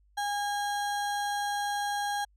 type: tone with sample-and-hold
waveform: sine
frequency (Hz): 816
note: G#5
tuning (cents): -31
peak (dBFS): -28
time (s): 0.17-2.25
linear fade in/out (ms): 10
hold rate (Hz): 2450
effects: added 50 Hz sine -61 dBFS peak until 2.36 s + low-pass 11000 Hz 12 dB/octave